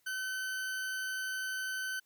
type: tone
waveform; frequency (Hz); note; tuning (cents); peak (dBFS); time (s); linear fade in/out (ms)
40% pulse; 1524; G6; -49; -34; 0.06-2; 10
effects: white hiss -73 dBFS RMS until 2.05 s